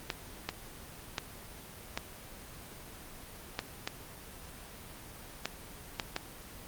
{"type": "clicks", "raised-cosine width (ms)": 0.2, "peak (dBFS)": -14, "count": 9, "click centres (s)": [0.102, 0.49, 1.182, 1.975, 3.591, 3.875, 5.456, 5.998, 6.164], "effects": ["pink hiss -48 dBFS RMS until 6.67 s", "Opus 24 kbps"]}